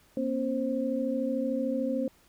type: tone cluster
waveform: sine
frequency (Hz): 238.3 / 271.7 / 527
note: A#3 / C#4 / C5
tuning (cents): +38 / -35 / +12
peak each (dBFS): -31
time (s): 0.17-2.08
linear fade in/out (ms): 2
effects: pink hiss -62 dBFS RMS until 2.28 s